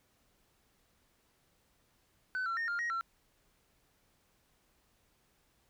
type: tone with pitch steps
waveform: sine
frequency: 1511 / 1355 / 1837 / 1402 / 1886 / 1352 Hz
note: F#6 / E6 / A#6 / F6 / A#6 / E6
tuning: +36 / +47 / -26 / +6 / +20 / +43 cents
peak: -30 dBFS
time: 2.35-3.01 s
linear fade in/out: 0 ms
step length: 110 ms
effects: tanh soft clip ceiling -31 dBFS + pink hiss -72 dBFS RMS until 5.69 s